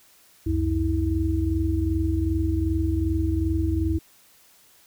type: tone cluster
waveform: sine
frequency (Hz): 68.1 / 90.7 / 323.2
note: C#2 / F#2 / E4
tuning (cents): -30 / -34 / -34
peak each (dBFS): -25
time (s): 0.46-3.99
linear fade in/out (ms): 10
effects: white hiss -56 dBFS RMS until 4.86 s